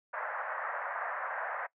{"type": "band-pass noise", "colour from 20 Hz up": "white", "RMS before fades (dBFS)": -37, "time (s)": [0.13, 1.67], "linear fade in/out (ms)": 10, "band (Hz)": [560, 1800], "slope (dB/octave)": 48, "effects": ["noise-tail reverb RT60 0.1 s tail -21 dB re dry"]}